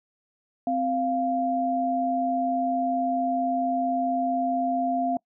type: tone pair together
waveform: sine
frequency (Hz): 260.1 / 695.5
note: C4 / F5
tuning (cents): -10 / -7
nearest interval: octave + perfect fourth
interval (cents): 1703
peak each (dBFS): -27 / -24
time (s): 0.67-5.17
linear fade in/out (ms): 2
effects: noise-tail reverb RT60 0.1 s tail -25 dB re dry